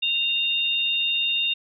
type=tone pair together; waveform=sine; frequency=2785 / 3671 Hz; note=F7 / A#7; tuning=-5 / -27 cents; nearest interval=perfect fourth; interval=478 cents; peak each=-23 / -24 dBFS; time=0.02-1.54 s; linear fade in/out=10 ms; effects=none